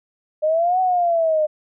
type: exponential two-way sweep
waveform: sine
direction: up then down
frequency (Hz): 605 to 752 to 605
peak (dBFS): -15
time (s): 0.42-1.47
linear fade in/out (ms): 20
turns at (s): 0.8
effects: none